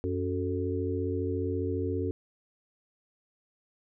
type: harmonic tone with a mistuned harmonic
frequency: 92.5 Hz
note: F#2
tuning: in tune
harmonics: 1 / 3 / 4 / 5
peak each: -32 / -34 / -34 / -34 dBFS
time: 0.04-2.11 s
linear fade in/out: 0 ms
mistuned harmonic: 5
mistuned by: -68 cents
effects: none